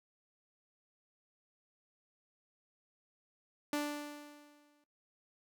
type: tone with exponential decay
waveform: sawtooth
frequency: 293.7 Hz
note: D4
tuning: in tune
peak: -27 dBFS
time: 3.73-4.84 s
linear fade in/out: 2 ms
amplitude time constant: 240 ms
effects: noise-tail reverb RT60 0.1 s tail -17 dB re dry